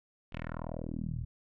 10% pulse tone with low-pass filter sweep, 40.41 Hz, E1, 34 cents flat, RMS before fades -38 dBFS, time 0.32-1.25 s, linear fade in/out 10 ms, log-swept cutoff 3000 to 94 Hz, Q 2.8, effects none

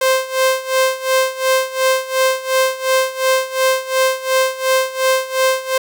sawtooth tone with tremolo, 523.3 Hz, C5, in tune, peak -7 dBFS, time 0.01-5.78 s, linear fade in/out 5 ms, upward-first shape sine, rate 2.8 Hz, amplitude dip 85%, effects none

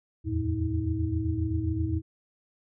sine tone cluster, 79.9 / 87.5 / 111.1 / 319 Hz, D#2 / F2 / A2 / D#4, +47 / +4 / +17 / +43 cents, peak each -31 dBFS, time 0.24-2.02 s, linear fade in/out 50 ms, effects none

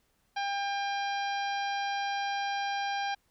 harmonic tone, 800 Hz, G5, 35 cents sharp, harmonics 1 / 2 / 3 / 4 / 5 / 6 / 7, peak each -31 / -37 / -41 / -43 / -45 / -47 / -48 dBFS, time 0.36-3.15 s, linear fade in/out 10 ms, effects pink hiss -72 dBFS RMS until 3.3 s

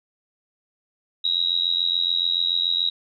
sine tone with amplitude modulation, 3835 Hz, A#7, 48 cents sharp, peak -15 dBFS, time 1.24-2.9 s, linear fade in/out 10 ms, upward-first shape sine, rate 87 Hz, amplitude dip 100%, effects none

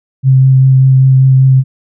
sine tone with vibrato, 132.2 Hz, C3, 18 cents sharp, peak -3 dBFS, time 0.23-1.64 s, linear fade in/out 50 ms, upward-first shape triangle, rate 5.1 Hz, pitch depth 14 cents each way, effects none

